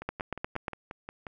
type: two click trains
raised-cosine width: 0.5 ms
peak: -24 / -16 dBFS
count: 8 / 6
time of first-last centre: 0.02-1.268 / 0.09-0.682 s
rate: 5.61 / 8.45 Hz
effects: none